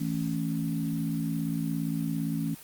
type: chord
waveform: sine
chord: A major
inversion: second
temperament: equal with one note detuned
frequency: 162.26 / 220 / 277.2 Hz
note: E3 / A3 / C#4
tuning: -27 / 0 / 0 cents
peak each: -30 / -33 / -32 dBFS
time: 0-2.55 s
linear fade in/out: 10 ms
effects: white hiss -48 dBFS RMS until 2.63 s + Opus 48 kbps